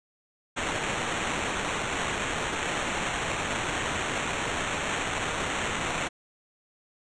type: noise with sample-and-hold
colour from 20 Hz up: blue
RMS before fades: -30 dBFS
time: 0.56-6.09 s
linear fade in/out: 20 ms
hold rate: 4900 Hz
effects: resampled to 22050 Hz